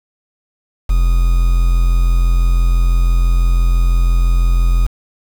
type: tone with quantisation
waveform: triangle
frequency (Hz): 42.99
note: F1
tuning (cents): -27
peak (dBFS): -7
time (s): 0.89-4.87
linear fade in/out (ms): 10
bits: 5
effects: none